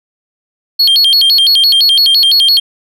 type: tone with vibrato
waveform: triangle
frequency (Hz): 3724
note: A#7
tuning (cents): -2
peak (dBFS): -4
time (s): 0.79-2.6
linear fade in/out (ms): 10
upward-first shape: square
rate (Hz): 5.9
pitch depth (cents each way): 270
effects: none